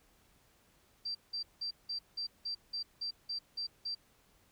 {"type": "tone bursts", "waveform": "sine", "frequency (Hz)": 4699, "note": "D8", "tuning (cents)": 0, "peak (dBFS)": -35, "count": 11, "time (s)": [1.05, 3.95], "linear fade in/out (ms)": 10, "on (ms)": 100, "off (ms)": 180, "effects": ["pink hiss -68 dBFS RMS until 4.51 s"]}